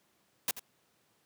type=noise with echo; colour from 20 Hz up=white; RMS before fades=-30 dBFS; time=0.48-0.51 s; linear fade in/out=2 ms; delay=85 ms; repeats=1; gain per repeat=-13 dB; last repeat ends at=0.595 s; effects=pink hiss -71 dBFS RMS until 1.25 s + high-pass 150 Hz 12 dB/octave